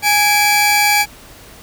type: tone pair together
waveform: sawtooth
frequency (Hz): 830.6 / 2322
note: G#5 / D7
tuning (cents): 0 / -20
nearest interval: octave + tritone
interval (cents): 1780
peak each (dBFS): -10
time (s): 0.02-1.06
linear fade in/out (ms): 50
effects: pink hiss -40 dBFS RMS until 1.62 s